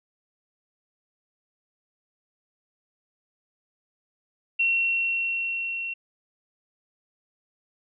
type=tone with level ramp; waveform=sine; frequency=2725 Hz; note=F7; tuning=43 cents flat; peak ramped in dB=-19 to -29 dBFS; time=4.59-5.94 s; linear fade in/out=10 ms; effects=none